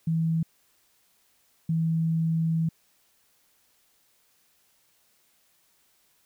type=tone pair in turn; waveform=sine; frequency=162.8 / 162.8 Hz; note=E3 / E3; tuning=-21 / -21 cents; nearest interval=unison; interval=0 cents; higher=neither; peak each=-22 dBFS; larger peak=neither; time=0.07-0.43 / 1.69-2.69 s; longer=second; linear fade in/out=5 ms; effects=white hiss -66 dBFS RMS until 6.25 s